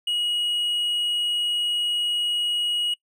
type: tone with hard clipping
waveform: sine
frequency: 2900 Hz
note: F#7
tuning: 35 cents flat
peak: -23 dBFS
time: 0.07-2.94 s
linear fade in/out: 5 ms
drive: 3 dB
effects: noise-tail reverb RT60 0.1 s tail -23 dB re dry